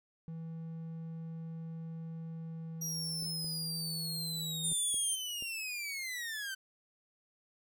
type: tone with pitch glide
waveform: triangle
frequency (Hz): 163.3 to 160.68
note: E3 to E3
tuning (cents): -16 to -44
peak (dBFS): -38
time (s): 0.28-4.73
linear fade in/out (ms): 0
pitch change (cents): -28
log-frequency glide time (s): 2.28-4.41
type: linear sweep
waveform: sawtooth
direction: down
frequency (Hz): 5750 to 1524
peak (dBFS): -34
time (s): 2.81-6.55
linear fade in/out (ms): 10
type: clicks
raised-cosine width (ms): 2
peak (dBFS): -37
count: 5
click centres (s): 3.225 / 3.445 / 4.718 / 4.943 / 5.424
type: tone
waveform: sine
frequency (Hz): 9320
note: D9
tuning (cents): -14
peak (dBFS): -31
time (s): 4.63-5.16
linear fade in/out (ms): 20
effects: none